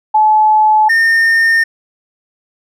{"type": "tone pair in turn", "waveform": ["sine", "triangle"], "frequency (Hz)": [860, 1822.3], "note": ["A5", "A#6"], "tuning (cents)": [-40, -40], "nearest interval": "octave + minor second", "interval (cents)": 1300, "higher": "second", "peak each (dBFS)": -6, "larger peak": "neither", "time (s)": [[0.14, 0.89], [0.89, 1.64]], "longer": "neither", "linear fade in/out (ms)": 10, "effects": []}